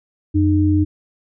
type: tone pair together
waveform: sine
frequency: 90.63 / 305.2 Hz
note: F#2 / D#4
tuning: -35 / -33 cents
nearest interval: octave + major sixth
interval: 2102 cents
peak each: -15 dBFS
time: 0.34-0.85 s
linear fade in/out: 20 ms
effects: none